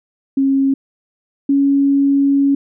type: tone pair in turn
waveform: sine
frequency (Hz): 271.7 / 278.4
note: C#4 / C#4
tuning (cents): -35 / +8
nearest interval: unison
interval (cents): 43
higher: second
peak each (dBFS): -11 / -10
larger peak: second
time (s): 0.37-0.74 / 1.49-2.55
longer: second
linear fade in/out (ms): 5
effects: none